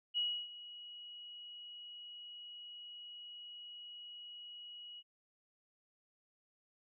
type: tone with ADSR envelope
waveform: sine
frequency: 2910 Hz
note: F#7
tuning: 29 cents flat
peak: -31 dBFS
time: 0.14-5.03 s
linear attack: 36 ms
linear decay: 300 ms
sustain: -17 dB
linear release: 44 ms
effects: none